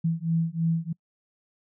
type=beating tone pair; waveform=sine; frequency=163.3 / 166.4 Hz; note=E3 / E3; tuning=-16 / +17 cents; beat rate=3.1 Hz; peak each=-26 dBFS; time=0.04-0.93 s; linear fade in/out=10 ms; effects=noise-tail reverb RT60 0.1 s tail -26 dB re dry